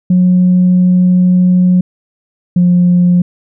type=tone pair in turn; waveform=sine; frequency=181.3 / 177.36 Hz; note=F#3 / F3; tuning=-35 / +27 cents; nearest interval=unison; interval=38 cents; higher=first; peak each=-4 dBFS; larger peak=neither; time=0.1-1.81 / 2.56-3.22 s; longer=first; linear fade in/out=5 ms; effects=tanh soft clip ceiling -2 dBFS